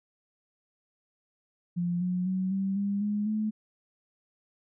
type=tone with pitch steps; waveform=sine; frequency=174.61 / 180.77 / 187.14 / 193.74 / 200.6 / 207.6 / 215 Hz; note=F3 / F#3 / F#3 / G3 / G3 / G#3 / A3; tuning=0 / -40 / +20 / -20 / +40 / 0 / -40 cents; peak=-26 dBFS; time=1.76-3.51 s; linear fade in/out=20 ms; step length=250 ms; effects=none